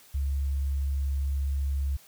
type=tone; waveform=sine; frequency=69.2 Hz; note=C#2; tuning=2 cents flat; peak=-25 dBFS; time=0.14-1.97 s; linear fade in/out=10 ms; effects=white hiss -55 dBFS RMS until 2.07 s